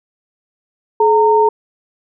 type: tone pair together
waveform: sine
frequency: 427.4 / 918.3 Hz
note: G#4 / A#5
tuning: +50 / -26 cents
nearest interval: octave + minor second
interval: 1324 cents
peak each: -11 dBFS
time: 1-1.49 s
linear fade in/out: 5 ms
effects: none